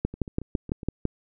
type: two click trains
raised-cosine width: 3 ms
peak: -11 / -24 dBFS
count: 7 / 6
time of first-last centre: 0.05-1.053 / 0.14-0.832 s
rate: 5.98 / 7.23 Hz
effects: none